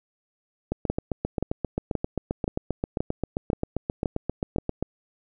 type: two click trains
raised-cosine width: 2 ms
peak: -12 / -11 dBFS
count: 32 / 8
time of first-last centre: 0.72-4.826 / 0.9-4.584 s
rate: 7.55 / 1.9 Hz
effects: none